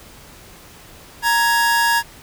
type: tone pair together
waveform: 45% pulse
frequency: 932.3 / 1668.4 Hz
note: A#5 / G#6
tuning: 0 / +7 cents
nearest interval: minor seventh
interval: 1007 cents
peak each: -17 dBFS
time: 1.22-2.03 s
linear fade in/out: 50 ms
effects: pink hiss -43 dBFS RMS until 2.22 s